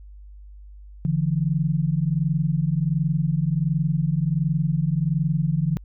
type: tone pair together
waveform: sine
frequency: 145.8 / 167.17 Hz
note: D3 / E3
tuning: -12 / +25 cents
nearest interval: major second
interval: 237 cents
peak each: -22 dBFS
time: 1.05-5.77 s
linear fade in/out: 0 ms
effects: added 50 Hz sine -40 dBFS peak until 5.84 s